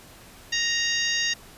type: harmonic tone with a mistuned harmonic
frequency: 933 Hz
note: A#5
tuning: 1 cent sharp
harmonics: 2 / 3 / 4 / 5 / 6 / 7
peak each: -27 / -29 / -30 / -31 / -32 / -32 dBFS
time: 0.52-1.34 s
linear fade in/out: 10 ms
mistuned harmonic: 5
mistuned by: +35 cents
effects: pink hiss -48 dBFS RMS until 1.57 s + resampled to 32000 Hz